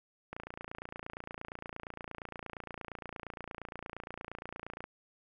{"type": "click train", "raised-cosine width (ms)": 0.5, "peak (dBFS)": -26, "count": 130, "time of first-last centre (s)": [0.33, 4.84], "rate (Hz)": 28.6, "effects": []}